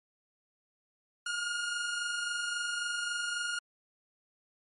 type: tone pair together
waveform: sawtooth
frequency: 1404.3 / 1428 Hz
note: F6 / F6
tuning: +9 / +38 cents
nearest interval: unison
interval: 29 cents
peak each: -37 / -29 dBFS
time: 1.26-3.59 s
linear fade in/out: 5 ms
effects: MP3 48 kbps